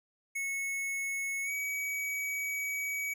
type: tone with pitch glide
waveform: square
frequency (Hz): 2198 to 2269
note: C#7 to C#7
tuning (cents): -15 to +40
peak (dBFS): -33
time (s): 0.35-3.14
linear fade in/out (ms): 10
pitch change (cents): +55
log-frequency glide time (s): 1.43-1.52
effects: none